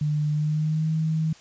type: tone with pitch glide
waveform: sine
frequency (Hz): 150 to 158.55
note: D3 to D#3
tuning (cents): +37 to +33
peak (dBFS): -21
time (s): 0.01-1.33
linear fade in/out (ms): 5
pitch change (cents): +96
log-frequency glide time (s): 0.32-0.9
effects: white hiss -51 dBFS RMS until 1.4 s + resampled to 16000 Hz